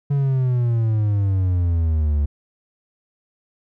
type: exponential sweep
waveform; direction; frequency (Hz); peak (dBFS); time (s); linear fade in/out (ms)
triangle; down; 143.1 to 71.3; -14; 0.1-2.26; 10
effects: none